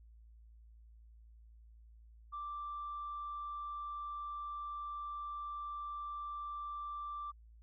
sine tone, 1174.7 Hz, D6, in tune, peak -39 dBFS, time 2.32-7.32 s, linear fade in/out 20 ms, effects tanh soft clip ceiling -36 dBFS + added 56 Hz sine -56 dBFS peak until 7.62 s

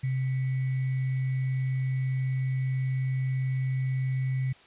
sine tone with sample-and-hold, 130.81 Hz, C3, in tune, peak -25 dBFS, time 0.03-4.53 s, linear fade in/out 10 ms, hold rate 2100 Hz, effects white hiss -55 dBFS RMS until 4.66 s + resampled to 8000 Hz

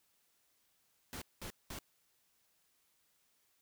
pink noise bursts, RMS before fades -45 dBFS, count 3, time 1.13-1.788 s, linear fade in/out 0 ms, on 86 ms, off 200 ms, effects white hiss -75 dBFS RMS until 3.61 s

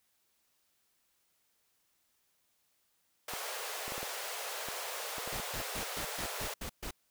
pink high-pass noise, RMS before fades -40 dBFS, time 3.28-6.54 s, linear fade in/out 5 ms, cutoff 440 Hz, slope 48 dB/octave
clicks, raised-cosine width 1 ms, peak -27 dBFS, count 10, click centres 3.336 / 3.88 / 3.921 / 3.98 / 4.03 / 4.686 / 5.183 / 5.276 / 5.603 / 6.236 s
pink noise bursts, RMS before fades -40 dBFS, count 8, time 5.32-6.91 s, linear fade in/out 5 ms, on 85 ms, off 130 ms
effects white hiss -75 dBFS RMS until 7.1 s

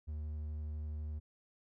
triangle tone, 76 Hz, D#2, 40 cents flat, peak -36 dBFS, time 0.07-1.2 s, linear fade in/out 20 ms, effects none

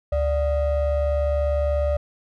triangle ring-modulated tone, 329.6 Hz, E4, in tune, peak -14 dBFS, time 0.12-1.97 s, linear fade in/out 5 ms, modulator 258 Hz, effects none

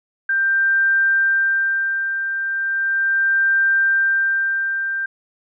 sine tone with tremolo, 1575 Hz, G6, 8 cents sharp, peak -13 dBFS, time 0.29-5.06 s, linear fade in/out 5 ms, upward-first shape sine, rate 0.37 Hz, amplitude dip 55%, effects none

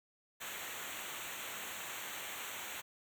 pink noise with comb filter, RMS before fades -44 dBFS, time 0.4-2.82 s, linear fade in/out 20 ms, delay 0.2 ms, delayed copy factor -1, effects none

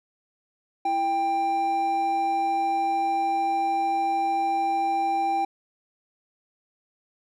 triangle tone pair together, 332.2 / 790 Hz, E4 / G5, +13 / +13 cents, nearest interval octave + minor third, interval 1500 cents, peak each -31 / -20 dBFS, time 0.85-5.45 s, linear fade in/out 5 ms, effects none

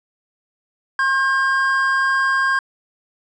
triangle tone pair together, 1072.9 / 1605 Hz, C6 / G6, +43 / +40 cents, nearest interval perfect fifth, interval 697 cents, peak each -18 / -15 dBFS, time 0.99-2.59 s, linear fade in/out 2 ms, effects resampled to 22050 Hz

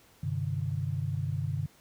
sine chord, G suspended fourth, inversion none, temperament equal with one note detuned, 98 / 130.81 / 150.61 Hz, G2 / C3 / D3, 0 / 0 / +44 cents, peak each -33 dBFS, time 0.23-1.66 s, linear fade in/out 5 ms, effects pink hiss -60 dBFS RMS until 1.8 s + high-pass 60 Hz 12 dB/octave

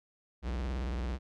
square tone with vibrato, 62.4 Hz, B1, 19 cents sharp, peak -33 dBFS, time 0.42-1.19 s, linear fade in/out 50 ms, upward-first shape triangle, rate 18 Hz, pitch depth 260 cents each way, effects low-pass 5000 Hz 12 dB/octave

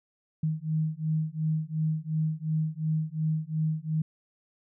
sine beating tone pair, 155.56 / 158.36 Hz, D#3 / D#3, 0 / +31 cents, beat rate 2.8 Hz, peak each -29 dBFS, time 0.43-4.02 s, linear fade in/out 5 ms, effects none

